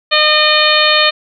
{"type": "harmonic tone", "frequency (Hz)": 609, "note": "D#5", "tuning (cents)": -37, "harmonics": [1, 2, 3, 4, 5, 6, 7], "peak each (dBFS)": [-16, -16, -16, -16, -16, -16, -16], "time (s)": [0.11, 1.11], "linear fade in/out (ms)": 20, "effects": []}